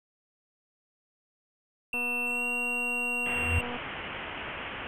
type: tone with pitch glide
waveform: triangle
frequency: 2700 to 2752 Hz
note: E7 to F7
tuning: +41 to -26 cents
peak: -27 dBFS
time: 1.93-3.61 s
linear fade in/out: 2 ms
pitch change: +33 cents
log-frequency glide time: 2.25-2.45 s
type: click train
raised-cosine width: 1 ms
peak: -27 dBFS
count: 445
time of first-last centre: 1.94-3.767 s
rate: 243 Hz
type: tone with exponential growth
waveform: sine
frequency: 84.9 Hz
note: F2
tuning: 48 cents flat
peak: -21 dBFS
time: 3.23-3.59 s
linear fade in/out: 5 ms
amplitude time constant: 77 ms
type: low-pass noise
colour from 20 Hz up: white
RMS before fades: -38 dBFS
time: 3.26-4.87 s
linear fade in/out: 0 ms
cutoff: 3100 Hz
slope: 96 dB/octave
effects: none